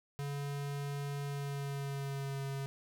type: tone with pitch glide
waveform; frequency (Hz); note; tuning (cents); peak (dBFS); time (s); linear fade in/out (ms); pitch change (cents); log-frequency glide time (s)
square; 142 to 137.32; C#3 to C#3; +42 to -16; -37; 0.19-2.66; 0; -58; 1.25-2.43
effects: none